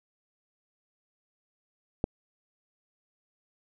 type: click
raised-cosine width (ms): 2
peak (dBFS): -12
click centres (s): 2.041
effects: none